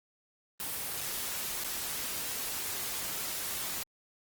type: noise with dropouts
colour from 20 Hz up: white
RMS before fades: -36 dBFS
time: 0.6-3.83 s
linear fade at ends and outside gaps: 0 ms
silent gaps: 1.009-1.013 / 1.637-1.645 s
effects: Opus 24 kbps